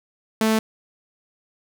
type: tone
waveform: sawtooth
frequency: 220 Hz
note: A3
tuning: in tune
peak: -13 dBFS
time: 0.41-0.59 s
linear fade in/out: 2 ms
effects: none